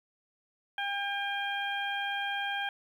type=harmonic tone; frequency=802 Hz; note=G5; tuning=39 cents sharp; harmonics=1 / 2 / 3 / 4; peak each=-35 / -34 / -40 / -38 dBFS; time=0.78-2.69 s; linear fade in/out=2 ms; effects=10-bit